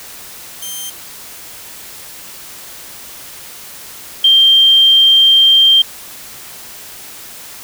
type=tone pair in turn; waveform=10% pulse / sine; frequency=3150 / 3170 Hz; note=G7 / G7; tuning=+8 / +19 cents; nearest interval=unison; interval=11 cents; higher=second; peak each=-15 / -5 dBFS; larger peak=second; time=0.62-0.9 / 4.24-5.82 s; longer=second; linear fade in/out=5 ms; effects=white hiss -33 dBFS RMS until 7.63 s